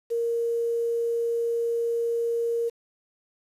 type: tone with quantisation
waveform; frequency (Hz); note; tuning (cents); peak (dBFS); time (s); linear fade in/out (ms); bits
sine; 466.2; A#4; 0; -23; 0.1-2.7; 20; 8
effects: resampled to 32000 Hz